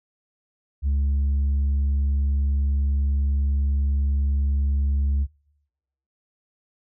sine tone, 70 Hz, C#2, 18 cents sharp, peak -16 dBFS, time 0.82-5.27 s, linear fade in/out 50 ms, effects noise-tail reverb RT60 0.9 s tail -25 dB re dry + tanh soft clip ceiling -18 dBFS

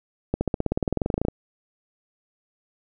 accelerating click train, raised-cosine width 2 ms, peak -9 dBFS, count 20, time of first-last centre 0.34-1.284 s, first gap 70 ms, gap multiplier 0.96, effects none

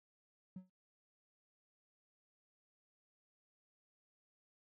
triangle tone with exponential decay, 185 Hz, F#3, in tune, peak -39 dBFS, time 0.56-0.7 s, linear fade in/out 5 ms, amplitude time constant 30 ms, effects noise-tail reverb RT60 0.2 s tail -25 dB re dry + tanh soft clip ceiling -40 dBFS

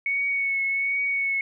sine tone with vibrato, 2217 Hz, C#7, in tune, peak -22 dBFS, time 0.06-1.41 s, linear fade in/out 2 ms, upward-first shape triangle, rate 1.3 Hz, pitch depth 26 cents each way, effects none

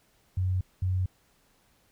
sine tone pair in turn, 92.5 / 92.5 Hz, F#2 / F#2, 0 / 0 cents, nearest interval unison, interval 0 cents, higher neither, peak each -24 dBFS, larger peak neither, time 0.37-0.61 / 0.82-1.06 s, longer neither, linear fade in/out 5 ms, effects pink hiss -66 dBFS RMS until 1.91 s

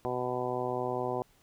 harmonic tone, 124.9 Hz, B2, 20 cents sharp, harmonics 1 / 2 / 3 / 4 / 5 / 6 / 7 / 8, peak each -41 / -41 / -35 / -37 / -38 / -37 / -41 / -40 dBFS, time 0.05-1.22 s, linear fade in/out 0 ms, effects pink hiss -65 dBFS RMS until 1.42 s

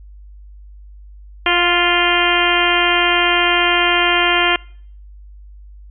harmonic tone with a mistuned harmonic, 349.2 Hz, F4, in tune, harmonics 1 / 2 / 3 / 4 / 5 / 6 / 7 / 8 / 9, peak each -21 / -21 / -21 / -21 / -21 / -21 / -21 / -21 / -21 dBFS, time 1.46-4.56 s, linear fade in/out 2 ms, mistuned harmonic 2, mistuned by +16 cents, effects noise-tail reverb RT60 0.6 s tail -26 dB re dry + added 50 Hz sine -36 dBFS peak until 5.9 s

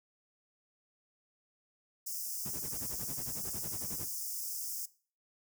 white high-pass noise, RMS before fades -39 dBFS, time 2.06-4.86 s, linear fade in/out 10 ms, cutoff 5000 Hz, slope 96 dB/octave
brown noise with tremolo, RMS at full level -39 dBFS, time 2.45-4.08 s, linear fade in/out 10 ms, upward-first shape sine, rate 11 Hz, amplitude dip 90%
effects noise-tail reverb RT60 0.4 s tail -19 dB re dry + high-pass 100 Hz 12 dB/octave

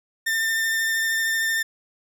40% pulse tone with vibrato, 1800 Hz, A6, 39 cents sharp, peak -20 dBFS, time 0.26-1.63 s, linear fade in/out 10 ms, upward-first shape sine, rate 13 Hz, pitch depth 12 cents each way, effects none

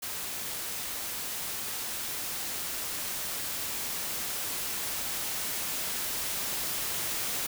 white noise with level ramp, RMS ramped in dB -36 to -32 dBFS, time 0.02-7.47 s, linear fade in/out 10 ms, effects none

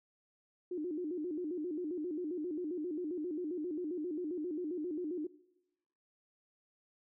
sine tone with vibrato, 329.6 Hz, E4, in tune, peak -35 dBFS, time 0.71-5.27 s, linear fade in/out 5 ms, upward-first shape square, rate 7.5 Hz, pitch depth 150 cents each way, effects noise-tail reverb RT60 1.0 s tail -21 dB re dry

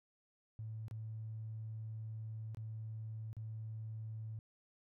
triangle tone with dropouts, 110 Hz, A2, in tune, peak -38 dBFS, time 0.59-4.39 s, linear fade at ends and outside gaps 0 ms, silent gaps 0.882-0.911 / 2.547-2.571 / 3.33-3.367 s, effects tanh soft clip ceiling -40 dBFS

